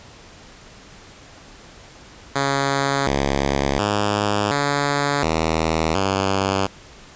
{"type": "tone with pitch steps", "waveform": "5% pulse", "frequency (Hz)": [138.6, 69.4, 103.2, 142.8, 80.3, 96.9], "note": ["C#3", "C#2", "G#2", "D3", "E2", "G2"], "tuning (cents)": [0, 3, -10, -48, -45, -20], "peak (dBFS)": -7, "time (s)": [2.35, 6.67], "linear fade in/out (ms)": 10, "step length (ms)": 720, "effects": ["pink hiss -44 dBFS RMS until 7.15 s", "resampled to 16000 Hz"]}